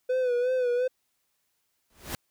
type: tone with vibrato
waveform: triangle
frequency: 498.9 Hz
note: B4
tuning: 17 cents sharp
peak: -21 dBFS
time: 0.09-0.88 s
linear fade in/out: 10 ms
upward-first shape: sine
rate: 2.8 Hz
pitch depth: 58 cents each way
type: noise with exponential growth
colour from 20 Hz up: pink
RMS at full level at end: -30 dBFS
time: 1.9-2.15 s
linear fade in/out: 1 ms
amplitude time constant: 54 ms
effects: white hiss -75 dBFS RMS until 2.3 s